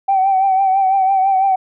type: tone with vibrato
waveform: sine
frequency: 770 Hz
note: G5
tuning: 31 cents flat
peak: -10 dBFS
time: 0.08-1.56 s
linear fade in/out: 10 ms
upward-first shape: triangle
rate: 6 Hz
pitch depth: 53 cents each way
effects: tanh soft clip ceiling -6 dBFS